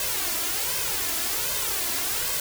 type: noise with flanger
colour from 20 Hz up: white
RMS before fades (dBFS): -27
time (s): 0-2.4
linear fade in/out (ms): 2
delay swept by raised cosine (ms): 1.9 to 3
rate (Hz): 1.3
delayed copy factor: +0.7
effects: none